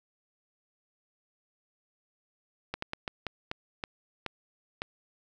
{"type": "slowing click train", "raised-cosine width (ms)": 0.3, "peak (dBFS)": -17, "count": 9, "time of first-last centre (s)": [2.74, 4.819], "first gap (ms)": 84, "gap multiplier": 1.31, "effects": []}